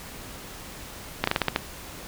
slowing click train, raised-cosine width 0.3 ms, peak -5 dBFS, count 7, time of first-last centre 1.24-1.561 s, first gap 34 ms, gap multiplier 1.18, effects pink hiss -41 dBFS RMS until 2.07 s

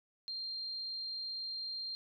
sine tone, 4186 Hz, C8, in tune, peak -38 dBFS, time 0.28-1.95 s, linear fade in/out 0 ms, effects none

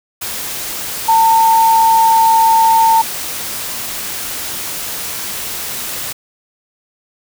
sine tone in noise, 900 Hz, A5, 39 cents sharp, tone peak -7 dBFS, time 1.08-3.02 s, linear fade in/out 10 ms, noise white, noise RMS -23 dBFS, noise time 0.21-6.13 s, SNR +13 dB, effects none

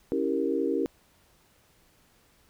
sine chord, C# diminished seventh, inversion none, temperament equal with one note detuned, 277.2 / 327.4 / 392 / 466.2 Hz, C#4 / E4 / G4 / Bb4, 0 / -12 / 0 / 0 cents, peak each -30 dBFS, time 0.12-0.86 s, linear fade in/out 0 ms, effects pink hiss -63 dBFS RMS until 2.49 s

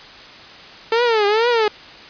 sawtooth tone with vibrato, 443.7 Hz, A4, 14 cents sharp, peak -10 dBFS, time 0.92-1.68 s, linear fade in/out 2 ms, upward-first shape triangle, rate 2.2 Hz, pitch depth 180 cents each way, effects white hiss -39 dBFS RMS until 2.09 s + resampled to 11025 Hz

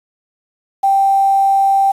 sine tone with quantisation, 784 Hz, G5, in tune, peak -9 dBFS, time 0.83-1.92 s, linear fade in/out 10 ms, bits 6, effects resampled to 32000 Hz

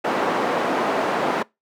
white band-pass noise, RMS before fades -22 dBFS, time 0.04-1.43 s, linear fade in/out 10 ms, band 230 to 920 Hz, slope 12 dB/octave, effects noise-tail reverb RT60 0.2 s tail -23 dB re dry + high-pass 150 Hz 12 dB/octave

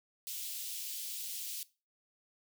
white high-pass noise, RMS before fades -41 dBFS, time 0.27-1.63 s, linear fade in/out 0 ms, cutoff 2900 Hz, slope 24 dB/octave, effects noise-tail reverb RT60 0.3 s tail -19 dB re dry

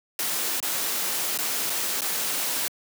white noise with dropouts, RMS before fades -27 dBFS, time 0.19-2.68 s, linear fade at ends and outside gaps 1 ms, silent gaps 0.601-0.627 / 1.376-1.387 / 1.697-1.701 / 2.008-2.018 s, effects high-pass 200 Hz 12 dB/octave

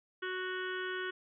harmonic tone, 370 Hz, F#4, in tune, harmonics 1 / 3 / 4 / 5 / 6 / 7 / 8 / 9, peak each -39 / -45 / -39 / -44 / -55 / -56 / -48 / -51 dBFS, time 0.22-1.11 s, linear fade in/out 10 ms, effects none

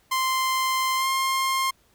sawtooth tone with pitch glide, 1044 to 1061.6 Hz, C6 to C6, -4 to +25 cents, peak -18 dBFS, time 0.11-1.71 s, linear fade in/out 10 ms, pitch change +29 cents, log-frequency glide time 0.96-1.07 s, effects pink hiss -62 dBFS RMS until 1.94 s

